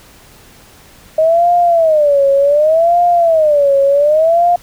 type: tone with vibrato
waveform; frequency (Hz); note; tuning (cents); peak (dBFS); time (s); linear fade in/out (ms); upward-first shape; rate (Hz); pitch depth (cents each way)
sine; 622.3; D#5; 0; -7; 1.18-4.56; 5; sine; 0.67; 210
effects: pink hiss -42 dBFS RMS until 4.62 s